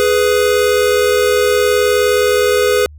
square tone pair together, 417.5 / 496.8 Hz, G#4 / B4, +9 / +10 cents, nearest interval minor third, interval 301 cents, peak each -14 dBFS, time 0-2.86 s, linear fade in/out 0 ms, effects added 75 Hz sine -34 dBFS peak until 2.98 s

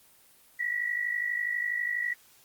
sine tone pair together, 1895.8 / 1948 Hz, A#6 / B6, +29 / -24 cents, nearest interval unison, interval 47 cents, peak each -33 / -29 dBFS, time 0.59-2.14 s, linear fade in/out 10 ms, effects white hiss -59 dBFS RMS until 2.44 s + Opus 24 kbps

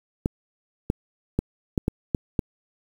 clicks, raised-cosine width 3 ms, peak -8 dBFS, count 7, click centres 0.259 / 0.901 / 1.39 / 1.778 / 1.881 / 2.148 / 2.392 s, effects 7-bit

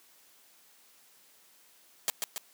white noise with echo, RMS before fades -28 dBFS, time 2.08-2.1 s, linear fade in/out 0 ms, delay 140 ms, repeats 2, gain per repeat -4 dB, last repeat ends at 2.38 s, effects white hiss -61 dBFS RMS until 2.53 s + high-pass 200 Hz 12 dB/octave

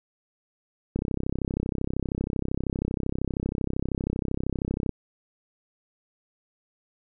click train, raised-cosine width 3 ms, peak -14 dBFS, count 130, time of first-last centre 0.96-4.893 s, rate 32.8 Hz, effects none

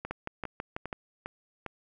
two click trains, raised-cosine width 0.5 ms, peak -19 / -21 dBFS, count 6 / 5, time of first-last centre 0.11-0.928 / 0.05-1.663 s, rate 6.11 / 2.48 Hz, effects none

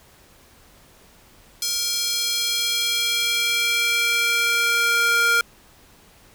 square tone with high-pass filter sweep, 467.7 Hz, A#4, 6 cents sharp, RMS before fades -21 dBFS, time 1.62-5.41 s, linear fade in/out 2 ms, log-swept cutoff 4900 to 1400 Hz, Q 1.9, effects pink hiss -52 dBFS RMS until 6.34 s

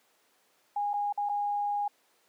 sine tone with dropouts, 820 Hz, G#5, 22 cents flat, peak -27 dBFS, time 0.76-1.88 s, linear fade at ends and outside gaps 5 ms, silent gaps 0.934-0.938 / 1.126-1.175 / 1.29-1.294 s, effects pink hiss -67 dBFS RMS until 2.28 s + high-pass 400 Hz 12 dB/octave

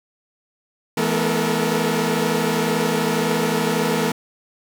sawtooth tone cluster, 164.5 / 214 / 245.8 / 436.3 / 469.6 Hz, E3 / A3 / B3 / A4 / A#4, -3 / -48 / -8 / -15 / +13 cents, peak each -21 dBFS, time 0.97-4.12 s, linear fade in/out 5 ms, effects none

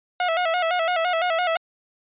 sawtooth tone with vibrato, 687 Hz, F5, 29 cents flat, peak -16 dBFS, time 0.2-1.57 s, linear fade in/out 2 ms, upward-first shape square, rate 5.9 Hz, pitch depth 83 cents each way, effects resampled to 8000 Hz

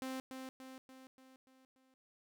sawtooth tone with echo, 261.6 Hz, C4, in tune, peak -36 dBFS, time 0.02-0.2 s, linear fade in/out 0 ms, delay 290 ms, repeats 6, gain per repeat -5 dB, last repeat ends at 1.94 s, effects none

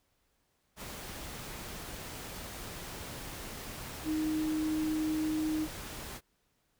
sine tone in noise, 311.1 Hz, D#4, in tune, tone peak -29 dBFS, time 4.04-5.68 s, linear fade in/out 50 ms, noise pink, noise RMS -43 dBFS, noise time 0.76-6.21 s, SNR +11 dB, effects pink hiss -75 dBFS RMS until 6.79 s

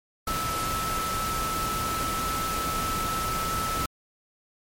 sine tone in noise, 1311 Hz, E6, 10 cents flat, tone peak -28 dBFS, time 0.27-3.86 s, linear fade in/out 5 ms, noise pink, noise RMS -31 dBFS, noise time 0.27-3.86 s, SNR 0 dB, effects MP3 64 kbps

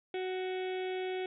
harmonic tone, 371.6 Hz, F#4, 7 cents sharp, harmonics 1 / 2 / 4 / 5 / 6 / 7 / 8 / 9 / 10, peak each -34 / -42 / -50 / -52 / -47 / -52 / -56 / -50 / -59 dBFS, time 0.14-1.26 s, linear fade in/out 2 ms, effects none

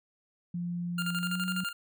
sine tone with pitch glide, 174.2 to 182.86 Hz, F3 to F#3, -4 to -20 cents, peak -31 dBFS, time 0.54-1.64 s, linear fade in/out 5 ms, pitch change +84 cents, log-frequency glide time 1.15-1.46 s
25% pulse tone with tremolo, 1400 Hz, F6, 4 cents sharp, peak -27 dBFS, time 0.98-1.73 s, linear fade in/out 5 ms, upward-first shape square, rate 12 Hz, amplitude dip 65%
effects none

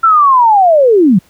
sine linear sweep, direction down, 1364 to 164.81 Hz, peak -4 dBFS, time 0.03-1.19 s, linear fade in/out 10 ms, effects pink hiss -49 dBFS RMS until 1.29 s + high-pass 60 Hz 12 dB/octave

